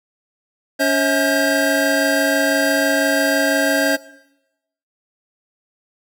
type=tone cluster; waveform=square; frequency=281.2 / 540 / 644 / 1594 Hz; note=C#4 / C#5 / E5 / G6; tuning=+25 / -45 / -41 / +28 cents; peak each=-21 dBFS; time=0.79-3.97 s; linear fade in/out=20 ms; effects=noise-tail reverb RT60 0.9 s tail -19 dB re dry